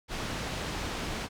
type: low-pass noise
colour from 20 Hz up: pink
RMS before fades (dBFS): -35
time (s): 0.08-1.29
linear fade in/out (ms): 50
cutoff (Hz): 5700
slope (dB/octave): 12
effects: none